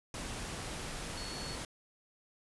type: tone in noise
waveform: sine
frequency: 4389 Hz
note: C#8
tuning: 18 cents flat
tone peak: -45 dBFS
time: 1.17-1.55 s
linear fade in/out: 2 ms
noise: pink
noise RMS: -41 dBFS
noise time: 0.14-1.65 s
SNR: -7 dB
effects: resampled to 24000 Hz